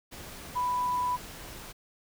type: tone in noise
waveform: sine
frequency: 991 Hz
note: B5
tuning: 6 cents sharp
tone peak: -26 dBFS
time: 0.55-1.17 s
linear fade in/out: 20 ms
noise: pink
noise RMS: -44 dBFS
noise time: 0.11-1.73 s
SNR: +15 dB
effects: none